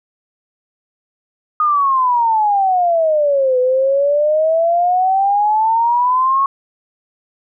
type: exponential two-way sweep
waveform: sine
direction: down then up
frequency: 1242 to 500 to 1106 Hz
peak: -11 dBFS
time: 1.6-6.46 s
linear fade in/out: 2 ms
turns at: 3.59 s
effects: none